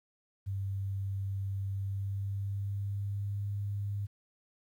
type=tone with pitch glide; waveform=sine; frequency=97.8 to 101.07 Hz; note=G2 to G#2; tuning=-4 to -47 cents; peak=-32 dBFS; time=0.46-4.07 s; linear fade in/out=20 ms; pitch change=+57 cents; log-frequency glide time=1.66-3.44 s; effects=11-bit